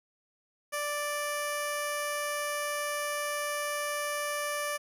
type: tone with low-pass filter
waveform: 15% pulse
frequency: 587.3 Hz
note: D5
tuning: in tune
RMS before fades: -33 dBFS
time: 0.72-4.78 s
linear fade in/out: 20 ms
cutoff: 12000 Hz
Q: 2.8
effects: 10-bit